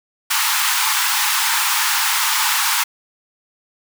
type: high-pass noise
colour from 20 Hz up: pink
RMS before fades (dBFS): -18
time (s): 0.3-2.84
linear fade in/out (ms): 10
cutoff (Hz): 830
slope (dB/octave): 96
effects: none